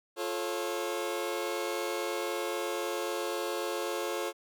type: chord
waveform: sawtooth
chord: F augmented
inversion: none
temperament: just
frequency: 349.2 / 436.5 / 545.7 Hz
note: F4 / A4 / C#5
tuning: 0 / -14 / -27 cents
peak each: -32 dBFS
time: 0.16-4.33 s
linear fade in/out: 50 ms
effects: none